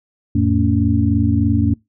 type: tone cluster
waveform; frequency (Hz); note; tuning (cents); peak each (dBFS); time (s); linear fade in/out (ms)
sine; 85.5 / 108.8 / 226.2 / 283.5; F2 / A2 / A3 / C#4; -36 / -19 / +48 / +39; -18; 0.35-1.74; 5
effects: noise-tail reverb RT60 0.2 s tail -24 dB re dry